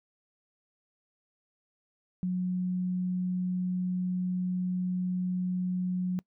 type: tone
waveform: sine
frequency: 182 Hz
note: F#3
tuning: 28 cents flat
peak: -27 dBFS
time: 2.23-6.19 s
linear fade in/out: 0 ms
effects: noise-tail reverb RT60 0.1 s tail -24 dB re dry